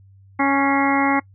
harmonic tone with a mistuned harmonic, 277.2 Hz, C#4, in tune, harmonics 1 / 2 / 3 / 4 / 5 / 6 / 7 / 8, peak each -19 / -28 / -21 / -24 / -28 / -31 / -27 / -25 dBFS, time 0.39-1.2 s, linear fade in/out 10 ms, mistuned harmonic 8, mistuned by -59 cents, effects noise-tail reverb RT60 0.1 s tail -24 dB re dry + added 97 Hz sine -46 dBFS peak until 1.34 s

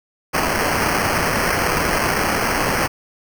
white noise with sample-and-hold, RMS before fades -19 dBFS, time 0.33-2.88 s, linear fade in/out 20 ms, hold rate 3675 Hz, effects none

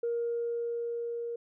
sine tone with level ramp, 470 Hz, A#4, 14 cents sharp, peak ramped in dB -27 to -33 dBFS, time 0.03-1.36 s, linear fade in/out 5 ms, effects tanh soft clip ceiling -24 dBFS

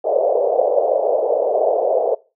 pink band-pass noise, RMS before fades -17 dBFS, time 0.04-2.15 s, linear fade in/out 10 ms, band 470 to 670 Hz, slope 48 dB/octave, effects noise-tail reverb RT60 0.3 s tail -22 dB re dry

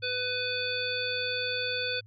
harmonic tone, 498.9 Hz, B4, 17 cents sharp, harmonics 1 / 3 / 5 / 7 / 9, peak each -35 / -35 / -35 / -35 / -35 dBFS, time 0.02-2.01 s, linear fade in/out 20 ms, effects added 106 Hz sine -50 dBFS peak until 2.06 s

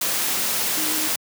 sine tone in noise, 309.8 Hz, D#4, 7 cents flat, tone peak -30 dBFS, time 0.77-1.08 s, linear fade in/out 5 ms, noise white, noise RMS -23 dBFS, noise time 0.01-1.16 s, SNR -10 dB, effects high-pass 150 Hz 12 dB/octave

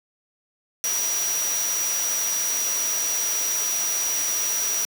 sine tone in noise, 5800 Hz, F#8, 35 cents flat, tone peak -23 dBFS, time 0.84-4.85 s, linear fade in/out 0 ms, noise white, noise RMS -29 dBFS, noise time 0.84-4.85 s, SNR +3 dB, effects high-pass 300 Hz 12 dB/octave

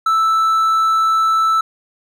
triangle tone, 1318.5 Hz, E6, in tune, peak -10 dBFS, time 0.06-1.61 s, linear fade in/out 5 ms, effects none

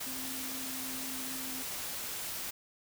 sine tone in noise, 261.6 Hz, C4, in tune, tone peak -44 dBFS, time 0.06-1.63 s, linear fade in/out 10 ms, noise white, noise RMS -39 dBFS, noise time 0-2.51 s, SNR -8 dB, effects none

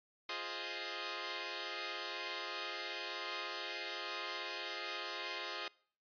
5% pulse chord, F minor seventh, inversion none, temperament equal, 349.2 / 415.3 / 523.3 / 622.3 Hz, F4 / Ab4 / C5 / Eb5, 0 / 0 / 0 / 0 cents, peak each -34 dBFS, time 0.29-5.68 s, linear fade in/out 2 ms, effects noise-tail reverb RT60 0.5 s tail -23 dB re dry + resampled to 11025 Hz

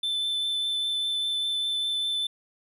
triangle tone with vibrato, 3528 Hz, A7, 4 cents sharp, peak -24 dBFS, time 0.03-2.27 s, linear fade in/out 5 ms, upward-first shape triangle, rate 5 Hz, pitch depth 10 cents each way, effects none

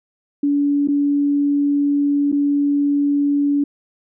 sine tone with dropouts, 286.2 Hz, D4, 45 cents flat, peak -14 dBFS, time 0.43-3.64 s, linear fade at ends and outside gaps 5 ms, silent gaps 0.875-0.884 / 2.318-2.325 s, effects none

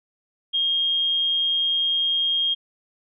sine tone, 3235 Hz, G#7, 46 cents flat, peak -19 dBFS, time 0.53-2.55 s, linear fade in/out 20 ms, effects none

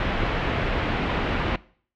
pink low-pass noise, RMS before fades -25 dBFS, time 0-1.56 s, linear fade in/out 2 ms, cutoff 3000 Hz, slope 24 dB/octave, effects noise-tail reverb RT60 0.5 s tail -21 dB re dry

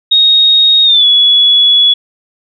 sine tone with pitch glide, 3740 to 3390 Hz, A#7 to G#7, +5 to +35 cents, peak -4 dBFS, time 0.11-1.94 s, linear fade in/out 10 ms, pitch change -170 cents, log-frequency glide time 0.84-1.06 s, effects none

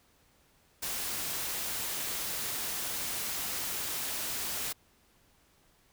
white noise, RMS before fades -35 dBFS, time 0.82-4.73 s, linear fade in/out 10 ms, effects pink hiss -66 dBFS RMS until 5.92 s

